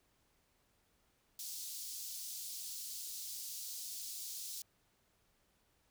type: high-pass noise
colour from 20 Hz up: pink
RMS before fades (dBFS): -45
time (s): 1.39-4.62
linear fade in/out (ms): 2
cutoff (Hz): 4400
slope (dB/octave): 24
effects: pink hiss -75 dBFS RMS until 5.9 s